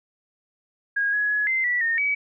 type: tone with pitch steps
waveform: sine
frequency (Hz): 1637 / 1678 / 1688 / 2075 / 1954 / 1835 / 2276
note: G#6 / G#6 / G#6 / C7 / B6 / A#6 / C#7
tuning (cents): -25 / +17 / +28 / -15 / -19 / -28 / +45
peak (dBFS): -20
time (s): 0.96-2.15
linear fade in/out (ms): 10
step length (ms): 170
effects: none